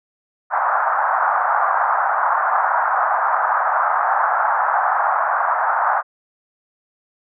pink band-pass noise, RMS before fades -18 dBFS, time 0.5-6.03 s, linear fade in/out 50 ms, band 710 to 1500 Hz, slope 48 dB/octave, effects none

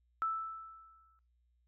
sine tone with exponential decay, 1318.5 Hz, E6, in tune, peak -29 dBFS, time 0.22-1.19 s, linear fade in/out 0 ms, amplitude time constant 210 ms, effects noise-tail reverb RT60 0.2 s tail -18 dB re dry + added 60 Hz sine -70 dBFS peak until 1.67 s

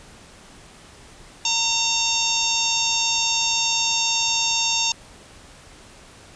harmonic tone, 914 Hz, A#5, 34 cents flat, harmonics 1 / 3 / 4 / 5 / 6 / 7 / 8, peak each -29 / -26 / -25 / -30 / -26 / -25 / -31 dBFS, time 1.45-4.92 s, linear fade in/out 2 ms, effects pink hiss -46 dBFS RMS until 6.35 s + resampled to 22050 Hz

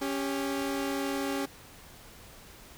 sawtooth tone pair together, 277.2 / 396.6 Hz, C#4 / G4, 0 / +20 cents, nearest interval tritone, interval 620 cents, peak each -27 / -31 dBFS, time 0.01-1.46 s, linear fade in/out 10 ms, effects pink hiss -51 dBFS RMS until 2.77 s

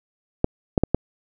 clicks, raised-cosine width 2 ms, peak -3 dBFS, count 4, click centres 0.444 / 0.778 / 0.836 / 0.946 s, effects none

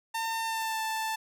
sawtooth tone with pitch glide, 904 to 882.8 Hz, A5 to A5, +47 to +5 cents, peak -26 dBFS, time 0.14-1.16 s, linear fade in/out 10 ms, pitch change -42 cents, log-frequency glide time 0.38-0.82 s, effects none

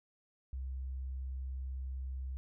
sine tone, 65.41 Hz, C2, in tune, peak -37 dBFS, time 0.53-2.37 s, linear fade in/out 0 ms, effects none

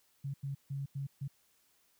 sine tone bursts at uneven times, 138.59 Hz, C#3, in tune, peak -35 dBFS, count 5, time 0.24-0.34 / 0.43-0.55 / 0.7-0.86 / 0.95-1.07 / 1.21-1.28 s, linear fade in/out 10 ms, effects white hiss -71 dBFS RMS until 1.99 s

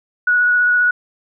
sine tone with vibrato, 1464 Hz, F#6, 19 cents flat, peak -11 dBFS, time 0.27-0.91 s, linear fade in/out 5 ms, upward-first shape sine, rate 15 Hz, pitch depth 9 cents each way, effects none

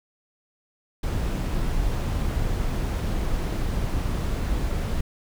brown noise, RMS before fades -25 dBFS, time 1.03-5.01 s, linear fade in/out 5 ms, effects none

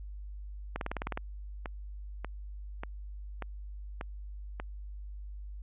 two click trains, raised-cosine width 0.5 ms, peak -19 / -22 dBFS, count 9 / 7, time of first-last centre 0.76-1.175 / 1.07-4.599 s, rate 19.3 / 1.7 Hz, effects added 50 Hz sine -40 dBFS peak until 5.62 s + resampled to 8000 Hz

